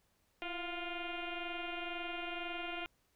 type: tone with frequency modulation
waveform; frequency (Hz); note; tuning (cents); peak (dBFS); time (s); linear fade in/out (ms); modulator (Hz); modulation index
sine; 1058; C6; +19; -38; 0.42-2.86; 0; 349; 5.5
effects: pink hiss -75 dBFS RMS until 3.15 s